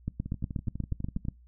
two click trains, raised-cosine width 5 ms, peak -18 / -24 dBFS, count 11 / 13, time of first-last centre 0.08-1.285 / 0.26-1.252 s, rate 8.3 / 12.1 Hz, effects noise-tail reverb RT60 0.2 s tail -23 dB re dry + added 60 Hz sine -53 dBFS peak until 1.47 s

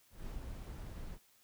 brown noise with ADSR envelope, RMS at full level -43 dBFS, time 0.1-1.19 s, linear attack 170 ms, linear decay 99 ms, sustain -2 dB, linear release 55 ms, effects white hiss -68 dBFS RMS until 1.43 s

